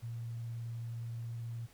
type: tone with vibrato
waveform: sine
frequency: 116.54 Hz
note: A#2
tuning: in tune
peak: -38 dBFS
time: 0.02-1.67 s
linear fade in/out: 20 ms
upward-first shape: sine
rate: 19 Hz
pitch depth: 14 cents each way
effects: pink hiss -63 dBFS RMS until 1.73 s